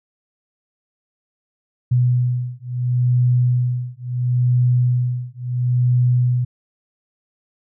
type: beating tone pair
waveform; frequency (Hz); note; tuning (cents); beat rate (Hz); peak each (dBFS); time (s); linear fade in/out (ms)
sine; 123.47 / 124.2; B2 / B2; 0 / +10; 0.73; -18; 1.91-6.45; 10
effects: none